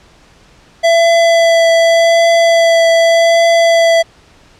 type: tone with vibrato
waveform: square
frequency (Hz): 668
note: E5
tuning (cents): +23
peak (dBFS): -7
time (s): 0.83-4.03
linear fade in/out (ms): 20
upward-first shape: triangle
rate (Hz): 0.85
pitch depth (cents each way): 13
effects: pink hiss -45 dBFS RMS until 4.59 s + low-pass 6000 Hz 12 dB/octave